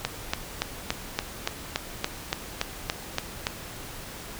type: click train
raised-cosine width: 0.2 ms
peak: -7 dBFS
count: 13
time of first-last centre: 0.05-3.469 s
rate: 3.51 Hz
effects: pink hiss -40 dBFS RMS until 4.39 s